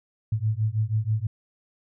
sine beating tone pair, 105.9 / 112.1 Hz, G#2 / A2, +34 / +33 cents, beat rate 6.2 Hz, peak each -25 dBFS, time 0.32-1.27 s, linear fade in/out 5 ms, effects none

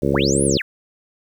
harmonic tone, 69.3 Hz, C#2, in tune, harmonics 1 / 2 / 3 / 4 / 5 / 6 / 7 / 8, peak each -28 / -23 / -23 / -24 / -22 / -23 / -25 / -27 dBFS, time 0.02-0.58 s, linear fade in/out 5 ms
sine linear two-way sweep, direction up then down, 174.61 to 10630 to 1355 Hz, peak -21 dBFS, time 0.13-0.62 s, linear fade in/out 5 ms, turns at 0.44 s
effects 8-bit

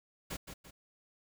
pink noise with echo, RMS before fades -40 dBFS, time 0.3-0.37 s, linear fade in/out 10 ms, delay 170 ms, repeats 2, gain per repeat -7 dB, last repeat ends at 0.71 s, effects none

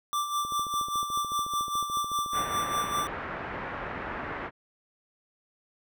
square tone with tremolo, 1175 Hz, D6, 1 cent sharp, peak -26 dBFS, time 0.13-3.07 s, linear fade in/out 0 ms, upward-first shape sine, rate 5 Hz, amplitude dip 60%
click train, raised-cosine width 2 ms, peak -31 dBFS, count 37, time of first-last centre 0.45-3.059 s, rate 13.8 Hz
white low-pass noise, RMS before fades -36 dBFS, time 2.32-4.51 s, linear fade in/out 50 ms, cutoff 1800 Hz, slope 24 dB/octave
effects none

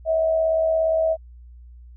sine tone with amplitude modulation, 645 Hz, E5, 38 cents flat, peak -15 dBFS, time 0.05-1.17 s, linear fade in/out 50 ms, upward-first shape sine, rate 77.2 Hz, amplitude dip 45%, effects added 60 Hz sine -41 dBFS peak until 1.96 s

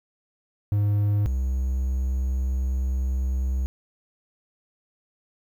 triangle tone pair in turn, 103 / 64.89 Hz, G#2 / C2, -14 / -14 cents, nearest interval minor sixth, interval 800 cents, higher first, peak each -17 / -20 dBFS, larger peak first, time 0.72-1.26 / 1.26-3.66 s, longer second, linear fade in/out 0 ms, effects 9-bit

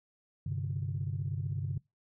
sine chord, G suspended fourth, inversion none, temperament equal, 98 / 130.81 / 146.83 Hz, G2 / C3 / D3, 0 / 0 / 0 cents, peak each -35 / -36 / -36 dBFS, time 0.46-1.78 s, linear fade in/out 5 ms, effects noise-tail reverb RT60 0.2 s tail -23 dB re dry + tanh soft clip ceiling -24 dBFS

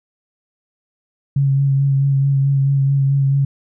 sine tone with vibrato, 137.8 Hz, C#3, 10 cents flat, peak -12 dBFS, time 1.36-3.45 s, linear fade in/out 5 ms, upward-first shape sine, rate 4.6 Hz, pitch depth 21 cents each way, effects none

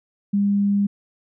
sine tone, 201.5 Hz, G3, 48 cents sharp, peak -16 dBFS, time 0.33-0.87 s, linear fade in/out 10 ms, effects none

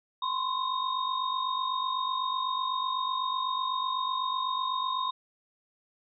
sine tone cluster, 1024 / 1072 / 3716 Hz, C6 / C6 / A#7, -38 / +42 / -6 cents, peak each -30 / -33 / -35 dBFS, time 0.22-5.11 s, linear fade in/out 5 ms, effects none

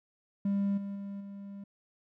triangle tone with level steps, 199.3 Hz, G3, 29 cents sharp, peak -24 / -33 / -35 / -39 dBFS, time 0.45-1.64 s, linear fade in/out 5 ms, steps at 0.77 / 0.95 / 1.2 s, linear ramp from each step 10 ms, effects tanh soft clip ceiling -20 dBFS

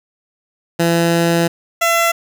15% pulse tone pair in turn, 168.7 / 674.8 Hz, E3 / E5, +40 / +40 cents, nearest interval 2 octaves, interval 2400 cents, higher second, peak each -6 dBFS, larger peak neither, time 0.79-1.48 / 1.81-2.12 s, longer first, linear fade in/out 10 ms, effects none

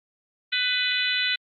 harmonic tone, 498.4 Hz, B4, 16 cents sharp, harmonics 3 / 4 / 5 / 6 / 7 / 8, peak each -29 / -29 / -29 / -29 / -29 / -29 dBFS, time 0.52-1.36 s, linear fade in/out 10 ms, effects Opus 32 kbps

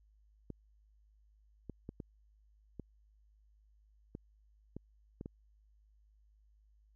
clicks, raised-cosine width 3 ms, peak -30 dBFS, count 9, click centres 0.503 / 1.697 / 1.891 / 2.002 / 2.797 / 4.151 / 4.766 / 5.211 / 5.259 s, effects added 52 Hz sine -64 dBFS peak until 6.95 s

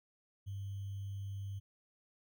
sine tone with sample-and-hold, 98.6 Hz, G2, 11 cents sharp, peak -39 dBFS, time 0.46-1.6 s, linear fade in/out 20 ms, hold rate 3150 Hz, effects none

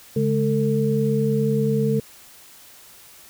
sine tone cluster, 141.2 / 211.3 / 448.9 Hz, C#3 / G#3 / A4, +32 / +30 / +35 cents, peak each -22 dBFS, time 0.16-2 s, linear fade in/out 5 ms, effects white hiss -47 dBFS RMS until 3.29 s

